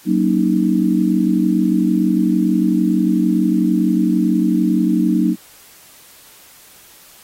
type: chord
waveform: sine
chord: D# minor seventh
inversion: first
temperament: just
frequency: 186.68 / 233.3 / 280 / 311.1 Hz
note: F#3 / A#3 / C#4 / D#4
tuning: +16 / +2 / +18 / 0 cents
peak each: -17 / -18 / -22 / -17 dBFS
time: 0.05-5.36 s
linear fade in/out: 50 ms
effects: white hiss -45 dBFS RMS until 7.23 s + AAC 48 kbps